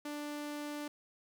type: tone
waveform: sawtooth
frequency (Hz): 294.5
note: D4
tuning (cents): +5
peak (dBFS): -35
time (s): 0.05-0.88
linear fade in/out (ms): 5
effects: 12-bit